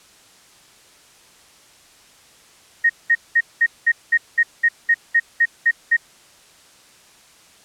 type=tone bursts; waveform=sine; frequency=1864.7 Hz; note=A#6; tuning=in tune; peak=-11 dBFS; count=13; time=2.84-5.968 s; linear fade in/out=10 ms; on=56 ms; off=200 ms; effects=white hiss -50 dBFS RMS until 7.64 s + low-pass 9000 Hz 12 dB/octave